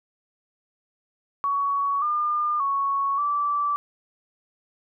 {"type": "tone with pitch steps", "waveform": "sine", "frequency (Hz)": [1122, 1205, 1109, 1162], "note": ["C#6", "D6", "C#6", "D6"], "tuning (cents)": [21, 44, 0, -19], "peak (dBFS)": -21, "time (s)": [1.44, 3.76], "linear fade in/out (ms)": 0, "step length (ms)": 580, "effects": []}